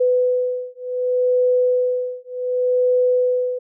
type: beating tone pair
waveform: sine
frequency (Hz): 499.4 / 500.07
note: B4 / B4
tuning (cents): +19 / +22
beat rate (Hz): 0.67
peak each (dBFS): -19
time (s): 0-3.59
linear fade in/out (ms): 10
effects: none